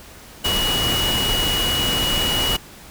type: tone in noise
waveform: sine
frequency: 2916 Hz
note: F#7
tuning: 26 cents flat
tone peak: -20 dBFS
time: 0.44-2.57 s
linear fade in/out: 10 ms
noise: pink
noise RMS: -23 dBFS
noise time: 0.44-2.57 s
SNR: 0 dB
effects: pink hiss -42 dBFS RMS until 2.9 s